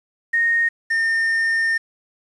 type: tone pair in turn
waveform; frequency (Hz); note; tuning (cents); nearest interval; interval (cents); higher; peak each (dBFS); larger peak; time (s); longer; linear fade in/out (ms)
sine / triangle; 1853 / 1817; A#6 / A#6; -11 / -45; unison; 34; first; -15; neither; 0.33-0.69 / 0.9-1.78; second; 10
effects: resampled to 24000 Hz + 8-bit